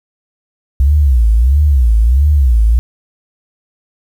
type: tone with vibrato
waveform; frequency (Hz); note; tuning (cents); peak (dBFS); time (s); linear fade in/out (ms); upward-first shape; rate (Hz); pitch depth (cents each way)
sine; 63.7; C2; -46; -6; 0.8-2.79; 0; sine; 1.5; 280
effects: 7-bit